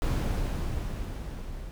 brown noise with level ramp, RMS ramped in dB -25 to -40 dBFS, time 0.02-1.71 s, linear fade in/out 0 ms, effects none

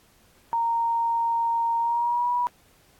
sine tone with pitch glide, 927 to 972.5 Hz, A#5 to B5, -10 to -27 cents, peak -21 dBFS, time 0.53-2.47 s, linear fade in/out 0 ms, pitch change +83 cents, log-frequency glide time 1.79-2.3 s, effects pink hiss -59 dBFS RMS until 2.99 s + AAC 64 kbps

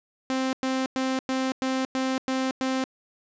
sawtooth tone bursts, 262 Hz, C4, 2 cents sharp, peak -20 dBFS, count 8, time 0.3-2.84 s, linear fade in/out 0 ms, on 230 ms, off 100 ms, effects resampled to 16000 Hz + 10-bit

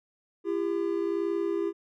triangle tone pair together, 338.4 / 400 Hz, E4 / G4, +45 / +35 cents, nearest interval minor third, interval 290 cents, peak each -27 dBFS, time 0.44-1.73 s, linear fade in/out 50 ms, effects none

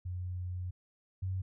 sine tone pair in turn, 90.3 / 93.92 Hz, F#2 / F#2, -42 / +26 cents, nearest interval minor second, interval 68 cents, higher second, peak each -35 / -32 dBFS, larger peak second, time 0.05-0.71 / 1.22-1.42 s, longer first, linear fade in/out 10 ms, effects none

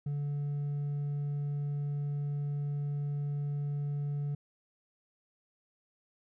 sine tone with hard clipping, 144.3 Hz, D3, 30 cents flat, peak -32 dBFS, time 0.06-4.35 s, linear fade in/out 5 ms, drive 2 dB, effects none

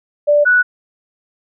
sine tone pair in turn, 587.3 / 1475.2 Hz, D5 / F#6, 0 / -6 cents, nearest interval octave + major third, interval 1594 cents, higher second, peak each -8 dBFS, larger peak neither, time 0.27-0.45 / 0.45-0.63 s, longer neither, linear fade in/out 20 ms, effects none

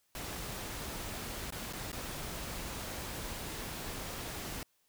pink noise with dropouts, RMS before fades -41 dBFS, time 0.15-4.63 s, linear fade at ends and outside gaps 1 ms, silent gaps 1.505-1.523 / 1.727-1.733 / 1.918-1.929 s, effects white hiss -74 dBFS RMS until 4.88 s

